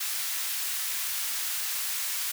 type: high-pass noise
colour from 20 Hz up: white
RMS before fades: -31 dBFS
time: 0-2.32 s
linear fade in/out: 10 ms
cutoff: 1300 Hz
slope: 12 dB/octave
effects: none